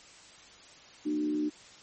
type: tone with frequency modulation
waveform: sine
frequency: 301.4 Hz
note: D4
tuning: 45 cents sharp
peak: -27 dBFS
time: 1.05-1.5 s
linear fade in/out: 20 ms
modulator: 71.8 Hz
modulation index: 0.51
effects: white hiss -53 dBFS RMS until 1.82 s + MP3 32 kbps